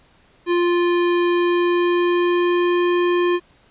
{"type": "tone with pitch glide", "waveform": "square", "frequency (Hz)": [349.2, 352.2], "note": ["F4", "F4"], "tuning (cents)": [0, 15], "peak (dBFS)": -16, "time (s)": [0.46, 3.4], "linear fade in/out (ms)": 50, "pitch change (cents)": 15, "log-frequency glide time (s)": [1.26, 2.94], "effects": ["pink hiss -55 dBFS RMS until 3.7 s", "resampled to 8000 Hz"]}